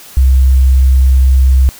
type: tone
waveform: sine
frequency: 65.41 Hz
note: C2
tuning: in tune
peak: -4 dBFS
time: 0.17-1.69 s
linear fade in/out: 0 ms
effects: white hiss -35 dBFS RMS until 1.79 s